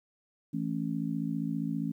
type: chord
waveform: sine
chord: A major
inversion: second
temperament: just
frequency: 165 / 220 / 275 Hz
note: E3 / A3 / C#4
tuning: +2 / 0 / -14 cents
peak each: -34 dBFS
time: 0.53-1.92 s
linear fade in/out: 10 ms
effects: 11-bit